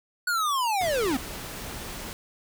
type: linear sweep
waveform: square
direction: down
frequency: 1480 to 240 Hz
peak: -24 dBFS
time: 0.27-1.17 s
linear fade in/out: 5 ms
type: noise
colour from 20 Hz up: pink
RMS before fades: -37 dBFS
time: 0.81-2.13 s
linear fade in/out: 0 ms
effects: none